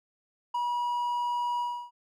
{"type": "tone with ADSR envelope", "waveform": "triangle", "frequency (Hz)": 966, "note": "B5", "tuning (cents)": -39, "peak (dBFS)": -23, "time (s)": [0.54, 1.91], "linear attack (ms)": 10, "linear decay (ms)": 3, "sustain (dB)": -2, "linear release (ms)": 310, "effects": []}